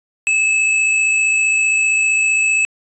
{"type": "tone with amplitude modulation", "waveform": "square", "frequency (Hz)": 2604, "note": "E7", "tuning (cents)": -22, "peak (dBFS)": -12, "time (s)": [0.27, 2.65], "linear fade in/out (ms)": 0, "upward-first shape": "sine", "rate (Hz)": 55.3, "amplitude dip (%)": 30, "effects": ["resampled to 22050 Hz"]}